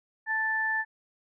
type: tone pair together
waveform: sine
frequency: 880 / 1760 Hz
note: A5 / A6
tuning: 0 / 0 cents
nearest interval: octave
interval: 1200 cents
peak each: -33 / -26 dBFS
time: 0.26-0.85 s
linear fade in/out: 50 ms
effects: none